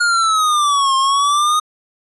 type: exponential two-way sweep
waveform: square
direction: down then up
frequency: 1436 to 1063 to 1246 Hz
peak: -13 dBFS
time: 0-1.6 s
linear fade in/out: 10 ms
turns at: 0.96 s
effects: resampled to 24000 Hz